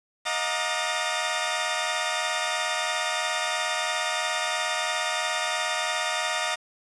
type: tone cluster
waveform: 15% pulse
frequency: 629 / 717 / 935 / 1195 / 1787 Hz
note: D#5 / F5 / A#5 / D6 / A6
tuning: +19 / +45 / +5 / +30 / +26 cents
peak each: -25 / -24 / -25 / -27 / -29 dBFS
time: 0.25-6.56 s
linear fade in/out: 20 ms
effects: resampled to 22050 Hz + 8-bit